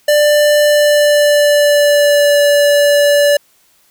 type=tone with pitch glide; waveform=square; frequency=592 to 578.8 Hz; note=D5 to D5; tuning=+14 to -25 cents; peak=-8 dBFS; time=0.08-3.37 s; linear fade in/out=5 ms; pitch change=-39 cents; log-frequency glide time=0.63-2.42 s; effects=white hiss -53 dBFS RMS until 3.9 s